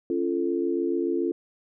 sine chord, Db augmented, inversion none, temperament equal with one note detuned, 277.2 / 344.2 / 440 Hz, Db4 / F4 / A4, 0 / -25 / 0 cents, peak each -29 / -25 / -30 dBFS, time 0.1-1.32 s, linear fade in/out 2 ms, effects none

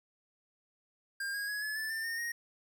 square tone with pitch steps, 1604 / 1639.6 / 1676 / 1713.2 / 1751.2 / 1790.1 / 1829.8 / 1870.4 Hz, G6 / G#6 / G#6 / A6 / A6 / A6 / A#6 / A#6, +39 / -23 / +15 / -47 / -9 / +29 / -33 / +5 cents, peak -35 dBFS, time 1.2-2.32 s, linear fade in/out 5 ms, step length 140 ms, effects 11-bit

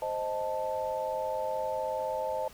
sine chord, A diminished, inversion first, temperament equal, 523.3 / 622.3 / 880 Hz, C5 / Eb5 / A5, 0 / 0 / 0 cents, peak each -34 dBFS, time 0.02-2.48 s, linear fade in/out 2 ms, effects pink hiss -53 dBFS RMS until 2.53 s

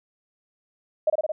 sine tone with echo, 620 Hz, D#5, 6 cents flat, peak -16 dBFS, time 1.07-1.1 s, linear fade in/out 5 ms, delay 55 ms, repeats 4, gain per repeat -2 dB, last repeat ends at 1.32 s, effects none

